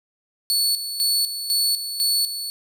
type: tone with tremolo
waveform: sawtooth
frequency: 4435 Hz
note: C#8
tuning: in tune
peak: -15 dBFS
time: 0.5-2.5 s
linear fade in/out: 0 ms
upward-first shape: square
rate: 2 Hz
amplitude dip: 65%
effects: none